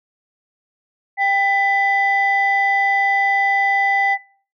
sine tone pair together, 790 / 1995.7 Hz, G5 / B6, +13 / +18 cents, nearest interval octave + major third, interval 1605 cents, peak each -16 dBFS, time 1.17-4.18 s, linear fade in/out 50 ms, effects noise-tail reverb RT60 0.5 s tail -24 dB re dry + tanh soft clip ceiling -8 dBFS

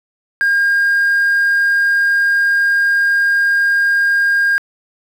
triangle tone, 1614 Hz, G#6, 50 cents flat, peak -8 dBFS, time 0.41-4.58 s, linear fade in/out 0 ms, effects tanh soft clip ceiling -6 dBFS + 7-bit

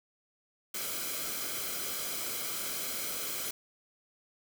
white noise with comb filter, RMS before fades -36 dBFS, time 0.74-3.51 s, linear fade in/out 5 ms, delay 1.1 ms, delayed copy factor -0.6, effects none

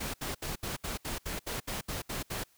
pink noise bursts, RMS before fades -36 dBFS, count 12, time 0-2.439 s, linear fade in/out 10 ms, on 140 ms, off 69 ms, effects white hiss -66 dBFS RMS until 2.57 s

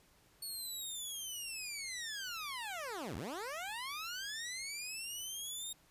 15% pulse linear two-way sweep, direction down then up, 4428 to 65 to 3726 Hz, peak -34 dBFS, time 0.42-5.73 s, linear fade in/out 5 ms, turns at 3.16 s, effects pink hiss -67 dBFS RMS until 5.9 s + resampled to 32000 Hz

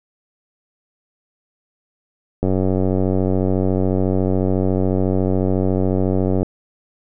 click train, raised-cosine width 2 ms, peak -6 dBFS, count 377, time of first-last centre 2.43-6.43 s, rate 94 Hz, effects none

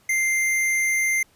square tone, 2093 Hz, C7, in tune, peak -20 dBFS, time 0.09-1.23 s, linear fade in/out 5 ms, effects pink hiss -59 dBFS RMS until 1.35 s + resampled to 32000 Hz

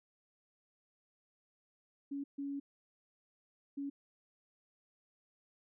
sine tone bursts at uneven times, 280.4 Hz, C#4, 20 cents sharp, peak -37 dBFS, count 3, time 2.11-2.24 / 2.38-2.6 / 3.77-3.9 s, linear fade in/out 10 ms, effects none

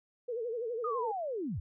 sine tone with vibrato, 467.1 Hz, A#4, 3 cents sharp, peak -33 dBFS, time 0.28-1.12 s, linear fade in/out 10 ms, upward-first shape sine, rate 12 Hz, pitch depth 110 cents each way
sine linear sweep, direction down, 1263 to 61.74 Hz, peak -33 dBFS, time 0.84-1.6 s, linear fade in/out 5 ms
effects none

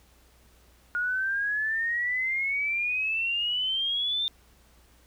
sine exponential sweep, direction up, 1432 to 3622 Hz, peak -25 dBFS, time 0.95-4.28 s, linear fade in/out 0 ms, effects added 60 Hz sine -59 dBFS peak until 5.06 s + pink hiss -61 dBFS RMS until 5.06 s

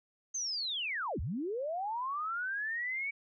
sine linear two-way sweep, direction down then up, 6410 to 55 to 2267 Hz, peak -33 dBFS, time 0.34-3.11 s, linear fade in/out 10 ms, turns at 1.2 s, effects none

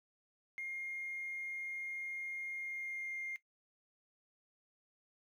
triangle tone with pitch glide, 2127 to 2114 Hz, C7 to C7, +28 to +17 cents, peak -37 dBFS, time 0.58-3.36 s, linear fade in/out 0 ms, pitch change -11 cents, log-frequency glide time 2.54-3.14 s, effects noise-tail reverb RT60 0.1 s tail -17 dB re dry + tanh soft clip ceiling -36 dBFS

